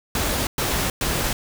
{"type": "noise bursts", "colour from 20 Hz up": "pink", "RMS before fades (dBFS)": -23, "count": 3, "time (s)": [0.15, 1.33], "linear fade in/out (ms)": 2, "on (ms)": 320, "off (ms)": 110, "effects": []}